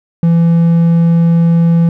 triangle tone, 167.8 Hz, E3, 31 cents sharp, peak -4 dBFS, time 0.23-1.89 s, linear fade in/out 2 ms, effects none

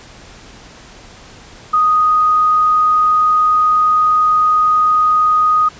sine tone, 1244.5 Hz, D#6, in tune, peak -9 dBFS, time 1.73-5.69 s, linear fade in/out 10 ms, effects pink hiss -39 dBFS RMS until 5.79 s + resampled to 16000 Hz

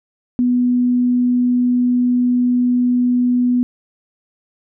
sine tone, 246.6 Hz, B3, 2 cents flat, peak -12 dBFS, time 0.39-3.63 s, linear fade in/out 0 ms, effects none

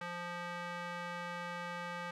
square tone with band-pass filter, 174.61 Hz, F3, in tune, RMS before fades -42 dBFS, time 0.01-2.11 s, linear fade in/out 5 ms, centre 1500 Hz, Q 1.1, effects none

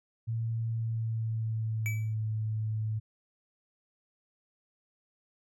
sine tone with pitch glide, 113.9 to 109.01 Hz, A#2 to A2, -40 to -16 cents, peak -29 dBFS, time 0.27-3 s, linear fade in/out 20 ms, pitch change -76 cents, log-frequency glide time 0.71-2.24 s
square tone with exponential decay, 2300 Hz, D7, 37 cents flat, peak -31 dBFS, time 1.86-2.14 s, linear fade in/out 0 ms, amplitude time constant 59 ms
effects none

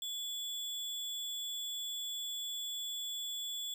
sine tone with sample-and-hold, 3427 Hz, A7, 46 cents flat, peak -37 dBFS, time 0.02-3.74 s, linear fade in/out 2 ms, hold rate 11025 Hz, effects none

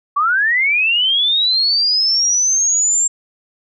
sine linear sweep, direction up, 1115 to 7459 Hz, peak -12 dBFS, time 0.16-3.08 s, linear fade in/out 10 ms, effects none

